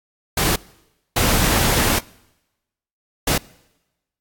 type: noise bursts at uneven times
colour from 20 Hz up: pink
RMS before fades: -18 dBFS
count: 3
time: 0.37-0.56 / 1.16-1.99 / 3.27-3.38 s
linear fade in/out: 5 ms
effects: noise-tail reverb RT60 1.0 s tail -24 dB re dry + AAC 64 kbps